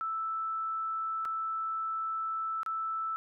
sine tone with dropouts, 1318.5 Hz, E6, in tune, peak -31 dBFS, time 0.01-3.16 s, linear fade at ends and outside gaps 0 ms, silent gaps 1.251-1.255 / 2.632-2.662 s, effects none

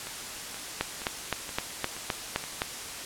two click trains, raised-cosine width 0.3 ms, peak -22 / -10 dBFS, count 6 / 8, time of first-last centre 0.07-2.44 / 0.81-2.619 s, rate 2.11 / 3.87 Hz, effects white hiss -38 dBFS RMS until 3.05 s + low-pass 10000 Hz 12 dB/octave

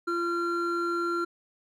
triangle tone pair together, 343.5 / 1374 Hz, F4 / F6, -29 / -29 cents, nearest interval 2 octaves, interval 2400 cents, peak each -27 / -27 dBFS, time 0.07-1.25 s, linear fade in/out 10 ms, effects none

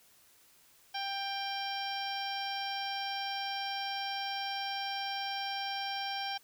harmonic tone, 790 Hz, G5, 13 cents sharp, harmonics 1 / 2 / 3 / 4 / 5 / 6 / 7, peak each -37 / -43 / -44 / -41 / -48 / -47 / -43 dBFS, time 0.94-6.38 s, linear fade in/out 10 ms, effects white hiss -63 dBFS RMS until 6.43 s

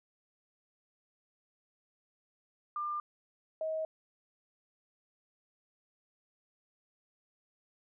sine tone pair in turn, 1197 / 634.1 Hz, D6 / D#5, +33 / +33 cents, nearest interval major seventh, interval 1100 cents, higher first, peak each -33 / -32 dBFS, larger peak second, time 2.76-3 / 3.61-3.85 s, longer neither, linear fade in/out 2 ms, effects none

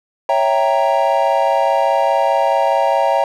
triangle chord, C# diminished seventh, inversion none, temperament equal, 554.4 / 659.3 / 784 / 932.3 Hz, C#5 / E5 / G5 / Bb5, 0 / 0 / 0 / 0 cents, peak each -16 dBFS, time 0.29-3.24 s, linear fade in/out 2 ms, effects none

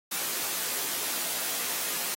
white noise with comb filter, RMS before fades -31 dBFS, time 0.11-2.15 s, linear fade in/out 10 ms, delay 17 ms, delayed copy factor +0.75, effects high-pass 200 Hz 12 dB/octave + AAC 48 kbps

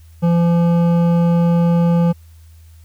sine tone with hard clipping, 170.6 Hz, F3, 40 cents flat, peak -13 dBFS, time 0.22-2.13 s, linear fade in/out 20 ms, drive 11 dB, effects added 81 Hz sine -40 dBFS peak until 2.84 s + white hiss -56 dBFS RMS until 2.84 s

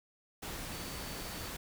sine tone in noise, 4525 Hz, C#8, 35 cents sharp, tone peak -52 dBFS, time 0.72-1.49 s, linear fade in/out 10 ms, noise pink, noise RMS -42 dBFS, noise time 0.42-1.57 s, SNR -13 dB, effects none

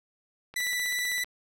click train, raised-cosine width 0.3 ms, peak -29 dBFS, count 12, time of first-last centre 0.54-1.245 s, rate 15.6 Hz
sawtooth tone with vibrato, 1975.5 Hz, B6, in tune, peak -24 dBFS, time 0.56-1.24 s, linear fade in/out 5 ms, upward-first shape sine, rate 17 Hz, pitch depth 14 cents each way
effects none

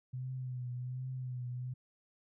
sine tone with vibrato, 126.5 Hz, B2, 42 cents sharp, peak -37 dBFS, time 0.13-1.74 s, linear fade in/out 10 ms, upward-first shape triangle, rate 1.3 Hz, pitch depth 51 cents each way, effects none

